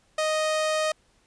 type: tone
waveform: sawtooth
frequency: 622.3 Hz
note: D#5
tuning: in tune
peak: -19 dBFS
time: 0.18-0.92 s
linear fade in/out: 5 ms
effects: pink hiss -64 dBFS RMS until 1.26 s + resampled to 22050 Hz